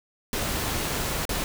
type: noise with dropouts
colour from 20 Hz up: pink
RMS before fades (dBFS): -28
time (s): 0.33-1.44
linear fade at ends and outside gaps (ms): 1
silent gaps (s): 1.253-1.292
effects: none